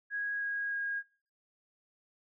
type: tone with pitch steps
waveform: sine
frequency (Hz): 1652 / 1642.5 / 1633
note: G#6 / G#6 / G#6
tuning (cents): -10 / -20 / -30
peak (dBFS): -32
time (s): 0.1-1.03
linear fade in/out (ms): 50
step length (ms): 310
effects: noise-tail reverb RT60 0.4 s tail -20 dB re dry